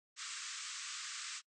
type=band-pass noise; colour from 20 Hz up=white; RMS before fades=-45 dBFS; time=0.16-1.42 s; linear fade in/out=50 ms; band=1100 to 8200 Hz; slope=96 dB/octave; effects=noise-tail reverb RT60 0.1 s tail -24 dB re dry